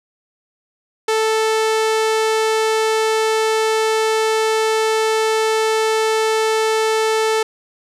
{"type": "tone with low-pass filter", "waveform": "sawtooth", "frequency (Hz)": 440, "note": "A4", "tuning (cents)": 0, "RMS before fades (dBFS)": -17, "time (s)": [1.08, 7.43], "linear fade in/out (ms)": 5, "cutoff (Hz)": 9100, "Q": 0.75, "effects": []}